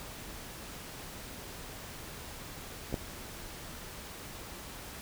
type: clicks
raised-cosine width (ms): 2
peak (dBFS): -26 / -18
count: 2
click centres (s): 2.927 / 2.942
effects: pink hiss -45 dBFS RMS until 5.01 s